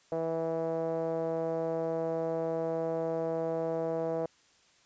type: tone with low-pass filter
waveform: 5% pulse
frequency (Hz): 163.5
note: E3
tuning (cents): -14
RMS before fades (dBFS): -32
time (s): 0.12-4.26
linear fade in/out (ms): 2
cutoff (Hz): 570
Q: 4
effects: white hiss -64 dBFS RMS until 4.85 s + resampled to 16000 Hz